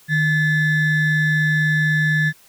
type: ring-modulated tone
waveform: triangle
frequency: 942 Hz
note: A#5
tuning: 18 cents sharp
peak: -10 dBFS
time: 0.08-2.33 s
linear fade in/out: 50 ms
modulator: 788 Hz
effects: white hiss -51 dBFS RMS until 2.48 s